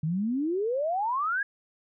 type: exponential sweep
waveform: sine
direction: up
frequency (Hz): 149 to 1690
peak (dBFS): -25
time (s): 0.03-1.43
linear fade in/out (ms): 5
effects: none